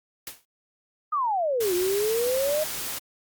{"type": "noise with exponential decay", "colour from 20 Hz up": "white", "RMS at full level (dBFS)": -33, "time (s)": [0.27, 0.45], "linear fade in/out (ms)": 1, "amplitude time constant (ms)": 39}
{"type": "exponential two-way sweep", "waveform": "sine", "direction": "down then up", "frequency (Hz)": [1267, 349.2, 627], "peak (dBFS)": -22, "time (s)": [1.12, 2.64], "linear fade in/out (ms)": 10, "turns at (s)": 1.74}
{"type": "noise", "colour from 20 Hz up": "white", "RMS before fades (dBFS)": -32, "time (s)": [1.6, 2.99], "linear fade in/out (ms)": 10}
{"effects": ["Opus 48 kbps"]}